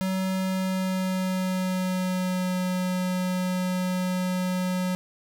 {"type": "tone with pitch glide", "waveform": "square", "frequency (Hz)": [188.5, 183.13], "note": ["F#3", "F#3"], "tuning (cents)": [32, -18], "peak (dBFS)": -25, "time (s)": [0.01, 4.95], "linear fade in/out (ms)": 0, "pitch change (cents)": -50, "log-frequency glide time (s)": [0.36, 2.55], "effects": []}